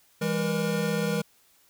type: tone cluster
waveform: square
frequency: 165.3 / 202.2 / 475.4 Hz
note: E3 / G#3 / A#4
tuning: +5 / -46 / +34 cents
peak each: -30 dBFS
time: 0.21-1.22 s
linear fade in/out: 10 ms
effects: white hiss -62 dBFS RMS until 1.69 s